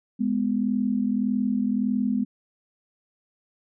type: tone pair together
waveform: sine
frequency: 208.3 / 250 Hz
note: G#3 / B3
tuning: +5 / +21 cents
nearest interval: minor third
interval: 316 cents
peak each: -24 dBFS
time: 0.19-2.25 s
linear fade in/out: 20 ms
effects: none